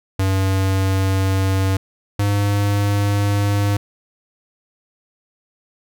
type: tone pair in turn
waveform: square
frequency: 95.8 / 101.61 Hz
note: G2 / G#2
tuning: -39 / -37 cents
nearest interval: minor second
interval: 102 cents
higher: second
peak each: -16 dBFS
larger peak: neither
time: 0.19-1.77 / 2.19-3.77 s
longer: neither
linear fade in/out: 5 ms
effects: none